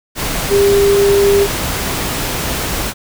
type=tone in noise; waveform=sine; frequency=400.5 Hz; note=G4; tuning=37 cents sharp; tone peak=-8 dBFS; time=0.49-1.48 s; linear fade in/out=50 ms; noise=pink; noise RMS=-19 dBFS; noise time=0.15-2.94 s; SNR=+8 dB; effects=none